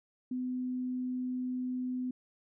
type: tone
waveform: sine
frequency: 252.6 Hz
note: B3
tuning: 39 cents sharp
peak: -32 dBFS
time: 0.31-2.11 s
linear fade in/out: 5 ms
effects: none